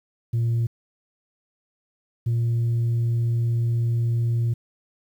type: tone pair in turn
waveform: sine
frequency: 116.5 / 117.01 Hz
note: A#2 / A#2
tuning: -1 / +7 cents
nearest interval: unison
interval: 8 cents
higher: second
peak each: -17 dBFS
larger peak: neither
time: 0.33-0.67 / 2.26-4.54 s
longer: second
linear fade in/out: 10 ms
effects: tanh soft clip ceiling -18 dBFS + 9-bit